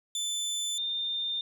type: tone pair in turn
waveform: 25% pulse / sine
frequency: 3520 / 3613 Hz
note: A7 / A7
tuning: 0 / +45 cents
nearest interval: unison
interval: 45 cents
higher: second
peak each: -26 / -29 dBFS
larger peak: first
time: 0.15-0.78 / 0.78-1.41 s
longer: neither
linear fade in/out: 2 ms
effects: none